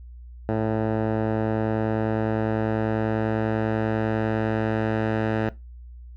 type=tone with low-pass filter sweep; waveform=10% pulse; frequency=110.1 Hz; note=A2; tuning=2 cents sharp; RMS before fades=-24 dBFS; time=0.49-5.49 s; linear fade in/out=0 ms; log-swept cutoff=1000 to 1800 Hz; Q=0.94; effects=noise-tail reverb RT60 0.2 s tail -19 dB re dry + added 60 Hz sine -39 dBFS peak until 6.16 s